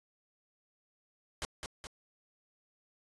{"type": "noise with echo", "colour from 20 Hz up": "pink", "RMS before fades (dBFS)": -37, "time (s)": [1.42, 1.45], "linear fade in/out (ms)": 0, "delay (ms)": 210, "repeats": 2, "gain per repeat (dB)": -4, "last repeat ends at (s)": 1.87, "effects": ["resampled to 22050 Hz"]}